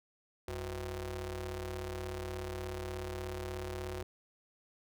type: ring-modulated tone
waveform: sawtooth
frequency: 139.8 Hz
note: C#3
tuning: 15 cents sharp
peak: -31 dBFS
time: 0.48-4.03 s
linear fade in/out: 2 ms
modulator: 228 Hz
effects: none